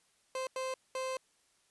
30% pulse tone bursts at uneven times, 521 Hz, C5, 7 cents flat, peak -32 dBFS, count 3, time 0.35-0.47 / 0.56-0.74 / 0.95-1.17 s, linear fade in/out 2 ms, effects white hiss -71 dBFS RMS until 1.7 s + resampled to 24000 Hz

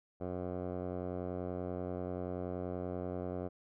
10% pulse tone with low-pass filter, 90.4 Hz, F#2, 40 cents flat, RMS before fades -39 dBFS, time 0.2-3.49 s, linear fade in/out 20 ms, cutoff 740 Hz, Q 1.9, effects none

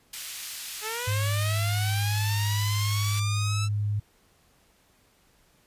pink high-pass noise, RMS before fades -37 dBFS, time 0.13-3.2 s, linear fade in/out 5 ms, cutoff 2800 Hz, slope 12 dB/octave
10% pulse linear sweep, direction up, 420 to 1334 Hz, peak -23 dBFS, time 0.81-3.69 s, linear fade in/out 50 ms
sine tone, 103.83 Hz, G#2, in tune, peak -24 dBFS, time 1.07-4 s, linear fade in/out 10 ms
effects pink hiss -63 dBFS RMS until 5.66 s + resampled to 32000 Hz

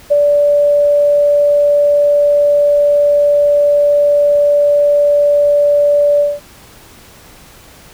sine tone with ADSR envelope, 581 Hz, D5, 19 cents flat, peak -5 dBFS, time 0.1-6.4 s, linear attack 19 ms, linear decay 24 ms, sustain -2 dB, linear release 200 ms, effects pink hiss -40 dBFS RMS until 7.93 s

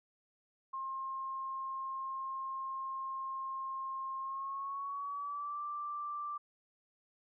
sine tone with pitch glide, 1066 to 1176 Hz, C6 to D6, +32 to +2 cents, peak -37 dBFS, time 0.73-6.38 s, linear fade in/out 10 ms, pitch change +170 cents, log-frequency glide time 4.19-5.62 s, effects none

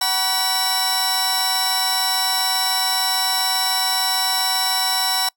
sawtooth tone cluster, 753 / 964 / 1139 / 3943 / 5440 Hz, F#5 / B5 / C#6 / B7 / F8, +30 / -42 / +47 / -4 / -46 cents, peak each -21 / -23 / -28 / -20 / -19 dBFS, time 0.01-5.29 s, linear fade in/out 5 ms, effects noise-tail reverb RT60 0.1 s tail -25 dB re dry

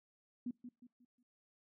sine tone with echo, 244.9 Hz, B3, 14 cents flat, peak -37 dBFS, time 0.46-0.51 s, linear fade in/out 5 ms, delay 180 ms, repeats 4, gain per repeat -9 dB, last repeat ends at 1.23 s, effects noise-tail reverb RT60 0.3 s tail -24 dB re dry

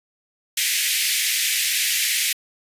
pink high-pass noise, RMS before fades -21 dBFS, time 0.57-2.33 s, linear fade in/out 5 ms, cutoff 1900 Hz, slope 48 dB/octave, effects resampled to 32000 Hz

